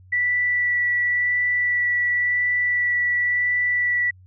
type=tone with vibrato; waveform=sine; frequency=1960 Hz; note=B6; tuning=14 cents flat; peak=-18 dBFS; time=0.12-4.11 s; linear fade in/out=10 ms; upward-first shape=sine; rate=0.94 Hz; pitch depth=9 cents each way; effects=added 92 Hz sine -46 dBFS peak until 4.26 s